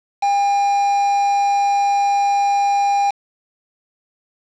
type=tone with quantisation; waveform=triangle; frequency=804 Hz; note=G5; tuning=44 cents sharp; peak=-12 dBFS; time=0.22-3.11 s; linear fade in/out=10 ms; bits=4; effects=low-pass 4000 Hz 12 dB/octave